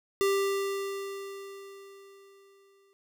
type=tone with exponential decay; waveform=square; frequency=394.2 Hz; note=G4; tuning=10 cents sharp; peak=-23 dBFS; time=0.21-2.93 s; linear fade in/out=0 ms; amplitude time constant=590 ms; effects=none